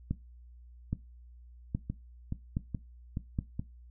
two click trains, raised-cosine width 5 ms, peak -21 / -18 dBFS, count 5 / 5, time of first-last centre 1.9-3.595 / 0.11-3.389 s, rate 2.36 / 1.22 Hz, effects noise-tail reverb RT60 0.2 s tail -17 dB re dry + added 60 Hz sine -50 dBFS peak until 3.9 s

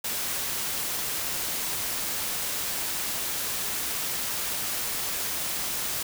white noise, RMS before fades -30 dBFS, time 0.04-6.03 s, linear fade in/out 5 ms, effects none

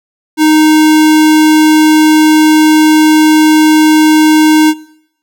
square tone, 310 Hz, D#4, 6 cents flat, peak -5 dBFS, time 0.37-4.74 s, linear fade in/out 50 ms, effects noise-tail reverb RT60 0.8 s tail -20 dB re dry

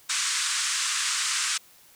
white band-pass noise, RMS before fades -27 dBFS, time 0.09-1.58 s, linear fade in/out 10 ms, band 1100 to 8800 Hz, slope 48 dB/octave, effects white hiss -55 dBFS RMS until 1.95 s

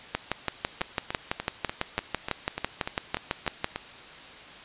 two click trains, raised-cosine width 0.3 ms, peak -9 / -14 dBFS, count 22 / 11, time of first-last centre 0.15-3.644 / 0.81-3.76 s, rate 6.01 / 3.39 Hz, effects white hiss -45 dBFS RMS until 4.64 s + resampled to 8000 Hz

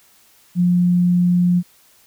sine tone, 177.2 Hz, F3, 25 cents sharp, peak -12 dBFS, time 0.55-1.63 s, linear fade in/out 50 ms, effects white hiss -53 dBFS RMS until 2.06 s

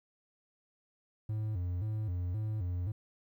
triangle tone with vibrato, 98 Hz, G2, in tune, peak -30 dBFS, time 1.29-2.92 s, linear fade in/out 5 ms, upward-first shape square, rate 1.9 Hz, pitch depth 170 cents each way, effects 12-bit

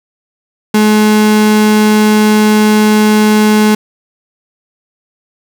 35% pulse tone, 213.1 Hz, G#3, 45 cents sharp, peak -4 dBFS, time 0.74-3.75 s, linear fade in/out 5 ms, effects none

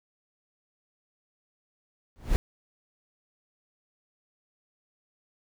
brown noise with exponential growth, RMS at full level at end -18 dBFS, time 2.16-2.36 s, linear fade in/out 0 ms, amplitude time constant 43 ms, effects none

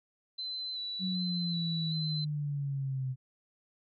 sine tone with vibrato, 4000 Hz, B7, 21 cents sharp, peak -35 dBFS, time 0.38-2.25 s, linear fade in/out 10 ms, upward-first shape square, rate 1.3 Hz, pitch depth 23 cents each way
sine exponential sweep, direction down, 187.9 to 128.5 Hz, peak -31 dBFS, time 0.99-3.16 s, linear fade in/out 50 ms
effects none

